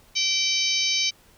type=harmonic tone with a mistuned harmonic; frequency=767 Hz; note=G5; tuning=38 cents flat; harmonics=3 / 4 / 5 / 6 / 7 / 8; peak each=-28 / -28 / -28 / -28 / -28 / -28 dBFS; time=0.15-1.11 s; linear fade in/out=20 ms; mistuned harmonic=3; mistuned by=+17 cents; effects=pink hiss -56 dBFS RMS until 1.37 s